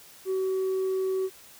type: tone with tanh clipping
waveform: triangle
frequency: 378.6 Hz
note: F#4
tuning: 40 cents sharp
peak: -25 dBFS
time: 0.25-1.3 s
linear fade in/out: 50 ms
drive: 6 dB
effects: white hiss -51 dBFS RMS until 1.59 s